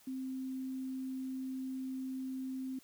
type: tone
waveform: sine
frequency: 261.6 Hz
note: C4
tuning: in tune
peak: -37 dBFS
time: 0.07-2.79 s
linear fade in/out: 5 ms
effects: white hiss -63 dBFS RMS until 2.83 s